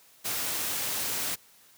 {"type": "noise", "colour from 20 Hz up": "white", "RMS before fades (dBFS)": -31, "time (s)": [0.24, 1.36], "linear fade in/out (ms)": 20, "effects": ["white hiss -58 dBFS RMS until 1.77 s", "high-pass 80 Hz 12 dB/octave"]}